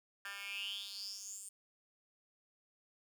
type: tone with high-pass filter sweep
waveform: 10% pulse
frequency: 199.3 Hz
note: G3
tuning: 29 cents sharp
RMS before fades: -45 dBFS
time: 0.25-1.49 s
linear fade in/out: 2 ms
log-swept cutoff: 1700 to 8700 Hz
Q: 8.7
effects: none